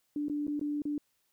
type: tone with dropouts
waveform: sine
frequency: 293.7 Hz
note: D4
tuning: in tune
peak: -30 dBFS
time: 0.16-0.98 s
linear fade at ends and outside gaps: 2 ms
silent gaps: 0.284-0.297 / 0.469-0.479 / 0.595-0.612 / 0.82-0.853 s
effects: white hiss -75 dBFS RMS until 1.32 s